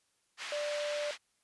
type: band-pass noise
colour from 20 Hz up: pink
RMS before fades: -42 dBFS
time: 0.37-1.18 s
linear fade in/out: 50 ms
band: 1500 to 4500 Hz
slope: 12 dB/octave
type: tone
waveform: sine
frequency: 590 Hz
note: D5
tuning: 8 cents sharp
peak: -33 dBFS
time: 0.52-1.11 s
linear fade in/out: 2 ms
effects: white hiss -75 dBFS RMS until 1.43 s + resampled to 24000 Hz